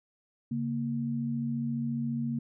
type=tone pair together; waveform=sine; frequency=138.6 / 233.1 Hz; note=C#3 / A#3; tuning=0 / 0 cents; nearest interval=major sixth; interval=900 cents; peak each=-34 / -30 dBFS; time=0.51-2.39 s; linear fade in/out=5 ms; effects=none